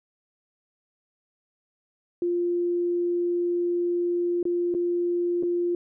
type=tone with dropouts; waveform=sine; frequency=349.2 Hz; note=F4; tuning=in tune; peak=-22 dBFS; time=2.22-5.75 s; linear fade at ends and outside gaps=2 ms; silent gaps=4.429-4.453 / 4.741-4.748 / 5.427-5.433 s; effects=none